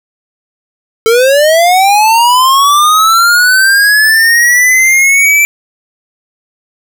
square linear sweep, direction up, 440 to 2340 Hz, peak -5 dBFS, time 1.06-5.45 s, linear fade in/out 0 ms, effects none

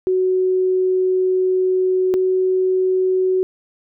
sine tone pair in turn, 371.6 / 372.9 Hz, F#4 / F#4, +7 / +14 cents, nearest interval unison, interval 7 cents, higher second, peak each -14 dBFS, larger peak neither, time 0.07-2.14 / 2.14-3.43 s, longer first, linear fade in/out 0 ms, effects none

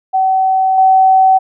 sine tone with level steps, 760 Hz, F#5, 46 cents sharp, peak -9 / -5 dBFS, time 0.13-1.39 s, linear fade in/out 20 ms, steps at 0.78 s, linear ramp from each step 2 ms, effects none

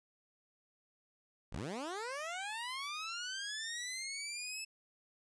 15% pulse linear sweep, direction up, 31.59 to 2634 Hz, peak -33 dBFS, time 1.52-4.65 s, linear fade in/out 10 ms, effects resampled to 22050 Hz

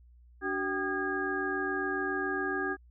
sine tone cluster, 291.8 / 379 / 778 / 1220 / 1636 Hz, D4 / F#4 / G5 / D#6 / G#6, -11 / +42 / -13 / -34 / -26 cents, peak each -37 / -34 / -39 / -39 / -33 dBFS, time 0.41-2.77 s, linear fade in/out 50 ms, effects added 60 Hz sine -54 dBFS peak until 2.9 s

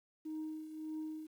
sine tone with tremolo, 312.1 Hz, D#4, 5 cents sharp, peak -36 dBFS, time 0.25-1.27 s, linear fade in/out 10 ms, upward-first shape triangle, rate 1.7 Hz, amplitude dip 70%, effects tanh soft clip ceiling -36 dBFS + 11-bit

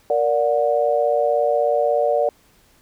sine chord, Bb augmented, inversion none, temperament just, 466.2 / 582.7 / 728.4 Hz, Bb4 / D5 / F#5, 0 / -14 / -27 cents, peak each -21 / -18 / -22 dBFS, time 0.1-2.29 s, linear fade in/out 2 ms, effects pink hiss -56 dBFS RMS until 2.81 s

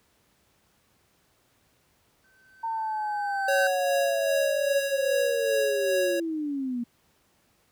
triangle tone with exponential growth, 1540 Hz, G6, 31 cents flat, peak -21 dBFS, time 2.24-3.67 s, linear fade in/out 2 ms, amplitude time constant 310 ms
sine linear sweep, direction down, 915 to 233.1 Hz, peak -27 dBFS, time 2.63-6.84 s, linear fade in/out 10 ms
square tone with tremolo, 554.4 Hz, C#5, in tune, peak -23 dBFS, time 3.48-6.2 s, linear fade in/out 5 ms, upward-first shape sine, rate 2.5 Hz, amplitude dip 35%
effects pink hiss -66 dBFS RMS until 7.71 s + high-pass 60 Hz 12 dB/octave

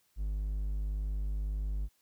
triangle tone, 50.9 Hz, G#1, 34 cents flat, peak -29 dBFS, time 0.16-1.89 s, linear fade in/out 50 ms, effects white hiss -72 dBFS RMS until 2.01 s

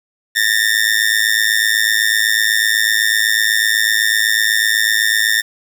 sawtooth tone with amplitude modulation, 1811 Hz, A6, 49 cents sharp, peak -5 dBFS, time 0.35-5.42 s, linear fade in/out 20 ms, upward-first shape sine, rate 108 Hz, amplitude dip 90%, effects 7-bit

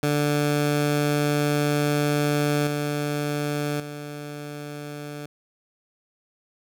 15% pulse tone with level steps, 146.83 Hz, D3, in tune, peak -14 / -18 / -27 dBFS, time 0.03-5.26 s, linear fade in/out 2 ms, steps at 2.67 / 3.8 s, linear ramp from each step 2 ms, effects none

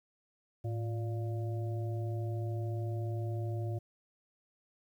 harmonic tone with a mistuned harmonic, 116.9 Hz, A#2, 5 cents sharp, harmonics 1 / 3 / 5 / 6, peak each -33 / -43 / -47 / -49 dBFS, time 0.64-3.79 s, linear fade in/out 10 ms, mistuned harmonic 1, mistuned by -110 cents, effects 11-bit

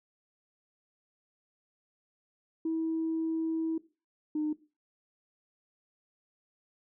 sine tone pair in turn, 323.6 / 304.6 Hz, E4 / D#4, -32 / -37 cents, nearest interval minor second, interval 105 cents, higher first, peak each -27 dBFS, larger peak neither, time 2.65-3.78 / 4.35-4.53 s, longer first, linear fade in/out 5 ms, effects noise-tail reverb RT60 0.3 s tail -18 dB re dry + tanh soft clip ceiling -24 dBFS

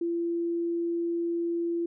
sine tone, 339.9 Hz, F4, 47 cents flat, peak -26 dBFS, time 0.01-1.86 s, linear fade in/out 5 ms, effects none

